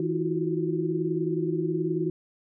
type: tone cluster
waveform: sine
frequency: 161.5 / 319.1 / 350.5 / 369.3 Hz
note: E3 / D#4 / F4 / F#4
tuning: -35 / +44 / +6 / -3 cents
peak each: -30 dBFS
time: 0-2.1 s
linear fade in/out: 2 ms
effects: none